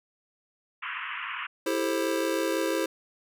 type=band-pass noise; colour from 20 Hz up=pink; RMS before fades=-35 dBFS; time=0.82-1.47 s; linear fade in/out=10 ms; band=1000 to 3000 Hz; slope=96 dB/octave
type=chord; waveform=square; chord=A minor seventh; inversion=second; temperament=just; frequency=330 / 396 / 440 / 528 Hz; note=E4 / G4 / A4 / C5; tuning=+2 / +18 / 0 / +16 cents; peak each=-30 / -33 / -35 / -31 dBFS; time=1.66-2.86 s; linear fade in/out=5 ms
effects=none